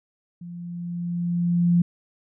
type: tone with level ramp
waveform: sine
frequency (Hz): 173.4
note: F3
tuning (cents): -12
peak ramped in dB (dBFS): -35 to -14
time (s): 0.41-1.82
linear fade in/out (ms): 5
effects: none